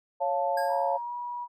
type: chord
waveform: sine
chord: Db augmented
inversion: none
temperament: equal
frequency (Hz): 554.4 / 698.5 / 880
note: Db5 / F5 / A5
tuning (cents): 0 / 0 / 0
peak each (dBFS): -29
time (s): 0.2-0.98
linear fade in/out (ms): 20
type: tone with exponential decay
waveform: square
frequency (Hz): 1632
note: G#6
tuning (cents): -31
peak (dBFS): -33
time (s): 0.57-1.02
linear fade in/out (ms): 5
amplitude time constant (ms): 96
type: tone with pitch glide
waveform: sine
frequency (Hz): 951 to 967.1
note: A#5 to B5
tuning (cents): +34 to -37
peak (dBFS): -32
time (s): 0.67-1.48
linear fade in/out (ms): 50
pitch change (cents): +29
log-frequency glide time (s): 1.03-1.13
effects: none